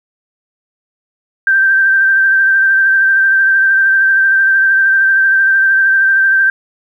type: tone with vibrato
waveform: sine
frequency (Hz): 1568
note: G6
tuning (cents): 0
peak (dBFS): -7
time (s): 1.47-6.5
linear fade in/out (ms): 2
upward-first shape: sine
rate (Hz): 13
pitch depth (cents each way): 23
effects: 8-bit